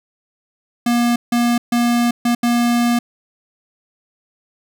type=tone bursts at uneven times; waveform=square; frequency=238.5 Hz; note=A#3; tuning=40 cents sharp; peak=-14 dBFS; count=5; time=0.86-1.16 / 1.32-1.58 / 1.72-2.11 / 2.25-2.35 / 2.43-2.99 s; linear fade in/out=5 ms; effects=none